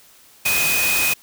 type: tone in noise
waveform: sine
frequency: 2499 Hz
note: D#7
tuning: 7 cents sharp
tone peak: -19 dBFS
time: 0.45-1.14 s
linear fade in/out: 10 ms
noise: white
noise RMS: -21 dBFS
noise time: 0.45-1.14 s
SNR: -1 dB
effects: white hiss -50 dBFS RMS until 1.22 s